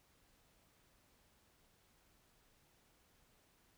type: silence
effects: pink hiss -72 dBFS RMS until 3.77 s